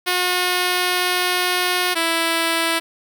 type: tone pair in turn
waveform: 5% pulse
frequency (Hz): 360.9 / 330.6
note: F#4 / E4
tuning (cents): -43 / +5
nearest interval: major second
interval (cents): 152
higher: first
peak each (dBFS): -6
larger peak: neither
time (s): 0.06-1.95 / 1.95-2.8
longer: first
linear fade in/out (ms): 20
effects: none